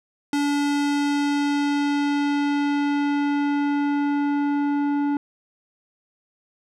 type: tone with low-pass filter sweep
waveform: square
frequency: 287.4 Hz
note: D4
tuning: 37 cents flat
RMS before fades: -22 dBFS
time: 0.33-5.17 s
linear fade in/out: 2 ms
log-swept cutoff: 9600 to 1100 Hz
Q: 0.7
effects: none